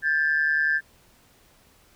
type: tone pair together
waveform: sine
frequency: 1589.4 / 1740 Hz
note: G6 / A6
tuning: +23 / -20 cents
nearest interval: major second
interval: 157 cents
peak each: -22 dBFS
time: 0.02-0.81 s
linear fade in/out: 50 ms
effects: tanh soft clip ceiling -12 dBFS + pink hiss -58 dBFS RMS until 1.95 s